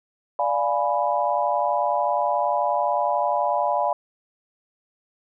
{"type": "chord", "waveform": "sine", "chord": "D diminished seventh", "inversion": "none", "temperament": "equal with one note detuned", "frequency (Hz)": [587.3, 698.5, 834.9, 987.8], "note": ["D5", "F5", "Ab5", "Cb6"], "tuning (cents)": [0, 0, 9, 0], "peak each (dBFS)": -25, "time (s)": [0.39, 3.93], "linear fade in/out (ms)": 2, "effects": []}